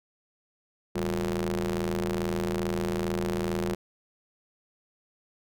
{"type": "ring-modulated tone", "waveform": "sawtooth", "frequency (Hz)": 82.41, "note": "E2", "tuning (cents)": 0, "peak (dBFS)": -20, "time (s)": [0.95, 3.75], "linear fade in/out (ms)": 10, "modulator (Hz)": 275, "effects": []}